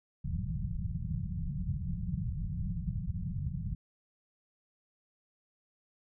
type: low-pass noise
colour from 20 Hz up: white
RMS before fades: -35 dBFS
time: 0.24-3.75 s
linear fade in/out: 5 ms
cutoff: 190 Hz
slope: 96 dB/octave
effects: none